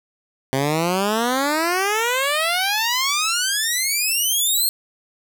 10% pulse exponential sweep, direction up, 130.81 to 4307 Hz, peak -10 dBFS, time 0.53-4.69 s, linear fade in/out 0 ms, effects none

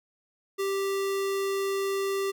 square tone, 392 Hz, G4, in tune, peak -27 dBFS, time 0.58-2.32 s, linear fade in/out 20 ms, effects none

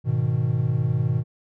triangle chord, G# minor, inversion none, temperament equal, 103.83 / 123.47 / 155.56 Hz, G#2 / B2 / D#3, 0 / 0 / 0 cents, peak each -24 / -20 / -24 dBFS, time 0.04-1.24 s, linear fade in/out 50 ms, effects none

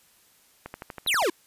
click train, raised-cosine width 0.5 ms, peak -21 dBFS, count 8, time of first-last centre 0.66-1.225 s, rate 12.4 Hz
square exponential sweep, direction down, 4200 to 306.2 Hz, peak -22 dBFS, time 1.07-1.3 s, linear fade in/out 5 ms
effects white hiss -60 dBFS RMS until 1.46 s + resampled to 32000 Hz

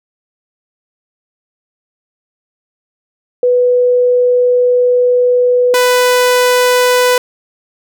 sine / sawtooth tone pair in turn, 493.9 / 497 Hz, B4 / B4, 0 / +11 cents, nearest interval unison, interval 11 cents, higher second, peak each -7 / -4 dBFS, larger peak second, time 3.43-5.74 / 5.74-7.18 s, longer first, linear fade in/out 2 ms, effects none

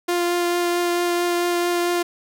sawtooth tone with vibrato, 349.2 Hz, F4, in tune, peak -15 dBFS, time 0.08-2.03 s, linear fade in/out 10 ms, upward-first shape triangle, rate 4.5 Hz, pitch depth 11 cents each way, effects none

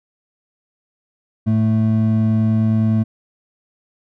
triangle tone pair together, 109.7 / 220 Hz, A2 / A3, -5 / 0 cents, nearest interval octave, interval 1205 cents, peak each -14 dBFS, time 1.46-3.04 s, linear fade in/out 20 ms, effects none

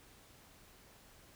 silence, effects pink hiss -61 dBFS RMS until 1.35 s

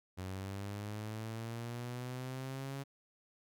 sawtooth linear sweep, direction up, 92 to 138.8 Hz, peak -36 dBFS, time 0.17-2.84 s, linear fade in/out 20 ms, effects none

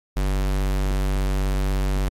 square tone, 48.18 Hz, G1, 29 cents flat, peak -20 dBFS, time 0.16-2.09 s, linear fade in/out 10 ms, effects MP3 64 kbps

